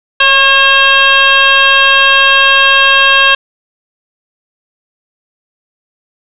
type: tone with frequency modulation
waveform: sine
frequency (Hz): 2158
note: C#7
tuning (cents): -47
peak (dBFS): -4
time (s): 0.2-3.35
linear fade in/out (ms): 5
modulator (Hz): 535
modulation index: 2.3
effects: none

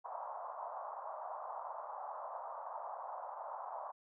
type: band-pass noise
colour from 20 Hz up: white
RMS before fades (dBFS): -45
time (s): 0.04-3.92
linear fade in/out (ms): 20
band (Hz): 610 to 1100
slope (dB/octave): 48
effects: none

